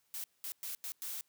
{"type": "noise bursts at uneven times", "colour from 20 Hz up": "blue", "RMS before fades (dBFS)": -41, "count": 5, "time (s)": [[0.14, 0.24], [0.44, 0.52], [0.63, 0.75], [0.84, 0.92], [1.02, 1.21]], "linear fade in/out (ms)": 0, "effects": ["white hiss -75 dBFS RMS until 1.28 s", "high-pass 60 Hz 12 dB/octave"]}